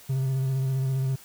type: tone with vibrato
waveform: triangle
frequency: 132.9 Hz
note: C3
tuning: 27 cents sharp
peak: -21 dBFS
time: 0.09-1.16 s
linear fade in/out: 10 ms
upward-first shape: square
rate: 15 Hz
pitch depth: 22 cents each way
effects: white hiss -50 dBFS RMS until 1.24 s